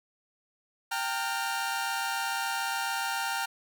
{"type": "tone cluster", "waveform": "sawtooth", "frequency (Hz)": [786, 913, 1408], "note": ["G5", "A#5", "F6"], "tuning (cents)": [4, -36, 14], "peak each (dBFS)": -30, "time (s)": [0.91, 3.46], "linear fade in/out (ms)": 10, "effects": []}